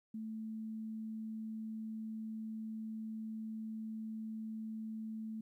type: tone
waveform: sine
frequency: 220 Hz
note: A3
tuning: in tune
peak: -40 dBFS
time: 0.14-5.41 s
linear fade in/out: 5 ms
effects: 13-bit